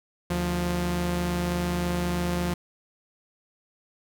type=tone pair together; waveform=sawtooth; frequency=75 / 175.82 Hz; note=D2 / F3; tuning=+37 / +12 cents; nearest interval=octave + minor third; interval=1475 cents; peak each=-27 / -22 dBFS; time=0.3-2.54 s; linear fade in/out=5 ms; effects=none